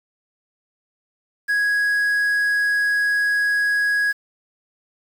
triangle tone with quantisation, 1661.2 Hz, G#6, in tune, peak -15 dBFS, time 1.48-4.13 s, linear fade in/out 20 ms, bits 7, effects none

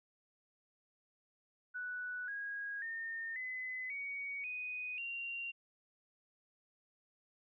sine tone with pitch steps, 1481 / 1643.3 / 1823.3 / 2023 / 2245 / 2491 / 2764 Hz, F#6 / G#6 / A#6 / B6 / C#7 / D#7 / F7, +1 / -19 / -39 / +41 / +21 / +1 / -19 cents, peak -39 dBFS, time 1.74-5.52 s, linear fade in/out 20 ms, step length 540 ms, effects none

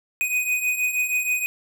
square beating tone pair, 2489 / 2495.3 Hz, D#7 / D#7, 0 / +4 cents, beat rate 6.3 Hz, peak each -28 / -23 dBFS, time 0.21-1.46 s, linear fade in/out 0 ms, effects none

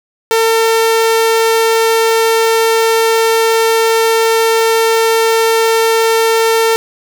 sawtooth tone, 451.4 Hz, A4, 44 cents sharp, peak -5 dBFS, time 0.31-6.76 s, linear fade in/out 0 ms, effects none

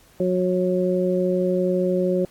harmonic tone, 182.5 Hz, F#3, 24 cents flat, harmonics 1 / 2 / 3, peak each -23 / -22 / -23 dBFS, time 0.2-2.25 s, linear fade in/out 2 ms, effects pink hiss -54 dBFS RMS until 2.3 s + AAC 64 kbps

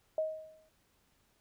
sine tone with exponential decay, 629 Hz, D#5, 19 cents sharp, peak -27 dBFS, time 0.18-0.69 s, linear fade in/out 2 ms, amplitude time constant 110 ms, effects pink hiss -72 dBFS RMS until 1.4 s

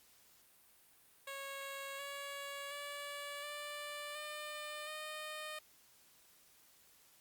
10% pulse tone with pitch steps, 550 / 562.2 / 574.7 / 587.4 / 600.5 / 613.8 Hz, C#5 / C#5 / D5 / D5 / D5 / D#5, -14 / +24 / -38 / 0 / +38 / -24 cents, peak -35 dBFS, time 1.27-5.59 s, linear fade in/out 5 ms, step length 720 ms, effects white hiss -66 dBFS RMS until 7.2 s + Opus 48 kbps

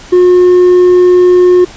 sine tone with hard clipping, 360 Hz, F#4, 47 cents flat, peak -3 dBFS, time 0.12-1.65 s, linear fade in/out 10 ms, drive 2 dB, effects pink hiss -32 dBFS RMS until 1.76 s + resampled to 16000 Hz

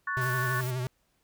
sine chord, F# minor, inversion second, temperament equal with one note detuned, 1111.9 / 1480 / 1760 Hz, C#6 / F#6 / A6, +5 / 0 / 0 cents, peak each -33 dBFS, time 0.07-0.61 s, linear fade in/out 5 ms
square tone with vibrato, 126.8 Hz, B2, 46 cents sharp, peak -30 dBFS, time 0.17-0.87 s, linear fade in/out 0 ms, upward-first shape triangle, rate 12 Hz, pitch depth 62 cents each way
blue noise, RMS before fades -42 dBFS, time 0.21-0.71 s, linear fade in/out 5 ms
effects pink hiss -72 dBFS RMS until 1.23 s

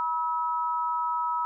sine tone pair together, 968 / 1292.1 Hz, B5 / E6, -35 / -35 cents, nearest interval perfect fourth, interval 500 cents, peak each -27 / -29 dBFS, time 0-1.45 s, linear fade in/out 0 ms, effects none

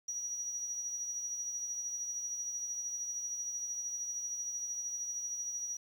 sine tone with tremolo, 5790 Hz, F#8, 38 cents flat, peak -34 dBFS, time 0.08-5.77 s, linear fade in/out 5 ms, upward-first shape triangle, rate 13 Hz, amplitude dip 45%, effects 10-bit

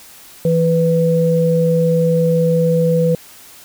sine tone pair together, 165.33 / 496 Hz, E3 / B4, +5 / +7 cents, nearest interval octave + perfect fifth, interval 1902 cents, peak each -14 dBFS, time 0.45-3.15 s, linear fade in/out 2 ms, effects white hiss -41 dBFS RMS until 3.64 s

